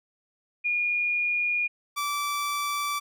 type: tone pair in turn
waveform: sine / sawtooth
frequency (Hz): 2433 / 1161.2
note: D#7 / D6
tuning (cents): -39 / -20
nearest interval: octave + minor second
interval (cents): 1281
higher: first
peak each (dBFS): -23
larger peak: neither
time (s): 0.64-1.68 / 1.96-3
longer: neither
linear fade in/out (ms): 20
effects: none